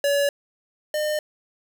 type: tone pair in turn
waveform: square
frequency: 568 / 606.1 Hz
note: C#5 / D#5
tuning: +42 / -46 cents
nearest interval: minor second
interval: 112 cents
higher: second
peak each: -19 / -23 dBFS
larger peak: first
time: 0.04-0.29 / 0.94-1.19 s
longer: neither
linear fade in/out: 2 ms
effects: 8-bit